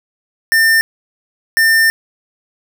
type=tone pair in turn; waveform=square; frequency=1800 / 1800 Hz; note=A6 / A6; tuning=+39 / +39 cents; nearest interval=unison; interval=0 cents; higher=neither; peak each=-9 dBFS; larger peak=neither; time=0.52-0.81 / 1.57-1.9 s; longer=second; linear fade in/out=0 ms; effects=none